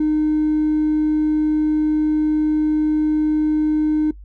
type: tone with hard clipping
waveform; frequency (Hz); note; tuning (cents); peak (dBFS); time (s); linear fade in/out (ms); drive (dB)
sine; 306.3; D#4; -27; -15; 0-4.11; 5; 1
effects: noise-tail reverb RT60 0.1 s tail -20 dB re dry + added 50 Hz sine -36 dBFS peak until 4.24 s